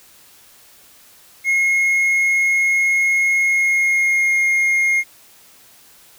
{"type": "tone with pitch glide", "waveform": "triangle", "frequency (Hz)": [2158, 2137], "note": ["C#7", "C7"], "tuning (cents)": [-47, 36], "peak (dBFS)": -12, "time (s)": [1.44, 5.04], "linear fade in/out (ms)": 50, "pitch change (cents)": -17, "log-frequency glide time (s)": [3.39, 4.34], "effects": ["white hiss -48 dBFS RMS until 6.18 s"]}